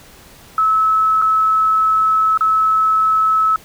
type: tone with dropouts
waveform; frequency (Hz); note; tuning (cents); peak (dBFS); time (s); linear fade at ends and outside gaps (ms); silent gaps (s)
sine; 1298; E6; -27; -11; 0.58-3.56; 2; 1.217-1.221 / 2.375-2.408
effects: pink hiss -43 dBFS RMS until 3.64 s